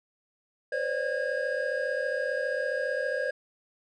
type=tone cluster; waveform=triangle; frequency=505 / 540 / 592 / 1633 Hz; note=B4 / C#5 / D5 / G#6; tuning=+39 / -45 / +14 / -30 cents; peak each=-31 dBFS; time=0.72-3.31 s; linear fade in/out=5 ms; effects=resampled to 22050 Hz